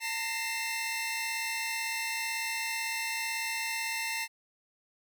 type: tone cluster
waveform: sawtooth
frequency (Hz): 904 / 1869 / 2092 / 2674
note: A5 / A#6 / C7 / E7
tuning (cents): +47 / +4 / -1 / +24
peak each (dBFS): -35 / -38 / -32 / -33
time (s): 0-4.28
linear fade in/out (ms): 50
effects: none